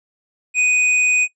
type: tone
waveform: square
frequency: 2489 Hz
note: D#7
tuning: in tune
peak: -14 dBFS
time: 0.54-1.28 s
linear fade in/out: 50 ms
effects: noise-tail reverb RT60 0.1 s tail -19 dB re dry + resampled to 22050 Hz